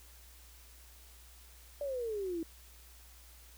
sine exponential sweep, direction down, 587.3 to 320 Hz, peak -34 dBFS, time 1.81-2.43 s, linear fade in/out 2 ms, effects added 60 Hz sine -56 dBFS peak until 3.57 s + white hiss -59 dBFS RMS until 3.57 s

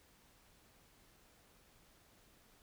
silence, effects pink hiss -67 dBFS RMS until 2.62 s

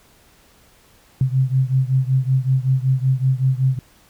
sine beating tone pair, 129.5 / 134.8 Hz, C3 / C#3, -17 / -48 cents, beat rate 5.3 Hz, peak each -17 / -19 dBFS, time 1.21-3.79 s, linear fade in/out 2 ms, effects pink hiss -53 dBFS RMS until 4.09 s

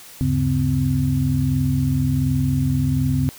sine tone cluster, 75.3 / 98.1 / 139.4 / 256.3 Hz, D2 / G2 / C#3 / C4, +44 / +2 / +10 / -36 cents, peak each -27 / -25 / -19 / -22 dBFS, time 0.21-3.29 s, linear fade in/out 0 ms, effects white hiss -42 dBFS RMS until 3.38 s

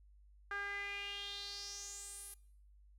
sawtooth tone with band-pass filter sweep, 402.7 Hz, G4, 47 cents sharp, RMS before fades -45 dBFS, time 0.51-2.34 s, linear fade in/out 2 ms, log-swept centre 1500 to 11000 Hz, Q 5.2, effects noise-tail reverb RT60 0.7 s tail -22 dB re dry + added 50 Hz sine -60 dBFS peak until 2.98 s

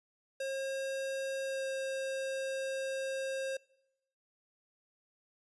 square tone with pitch glide, 538 to 534.6 Hz, C5 to C5, +48 to +37 cents, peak -35 dBFS, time 0.4-3.57 s, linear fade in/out 5 ms, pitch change -11 cents, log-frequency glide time 1.44-1.65 s, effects noise-tail reverb RT60 0.9 s tail -24 dB re dry + resampled to 24000 Hz

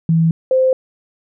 sine tone pair in turn, 163.7 / 519.7 Hz, E3 / C5, -12 / -12 cents, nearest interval octave + minor sixth, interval 2000 cents, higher second, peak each -10 dBFS, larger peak neither, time 0.09-0.31 / 0.51-0.73 s, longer neither, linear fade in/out 2 ms, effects none

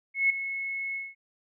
sine tone with ADSR envelope, 2187 Hz, C#7, 24 cents flat, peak -18 dBFS, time 0.14-1.15 s, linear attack 160 ms, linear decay 5 ms, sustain -12 dB, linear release 200 ms, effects none

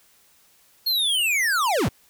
square linear sweep, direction down, 4323 to 53.1 Hz, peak -20 dBFS, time 0.86-1.89 s, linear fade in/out 10 ms, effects white hiss -58 dBFS RMS until 2.09 s

